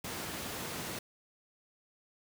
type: high-pass noise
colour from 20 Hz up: pink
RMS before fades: -40 dBFS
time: 0.04-0.99 s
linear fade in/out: 5 ms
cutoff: 100 Hz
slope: 12 dB/octave
effects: none